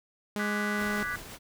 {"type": "tone", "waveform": "sawtooth", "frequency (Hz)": 207.7, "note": "G#3", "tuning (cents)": 0, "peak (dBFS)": -26, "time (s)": [0.36, 1.03], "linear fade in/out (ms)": 0}
{"type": "chord", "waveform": "sine", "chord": "G# half-diminished seventh", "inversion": "second", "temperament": "equal", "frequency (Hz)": [1174.7, 1480, 1661.2, 1975.5], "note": ["D6", "F#6", "G#6", "B6"], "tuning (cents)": [0, 0, 0, 0], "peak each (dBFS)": [-38, -34, -38, -36], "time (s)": [0.39, 1.16], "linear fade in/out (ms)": 5}
{"type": "noise with tremolo", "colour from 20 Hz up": "pink", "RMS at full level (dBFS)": -42, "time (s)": [0.76, 1.39], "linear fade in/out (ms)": 50, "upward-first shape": "sine", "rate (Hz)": 5.5, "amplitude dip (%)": 30}
{"effects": []}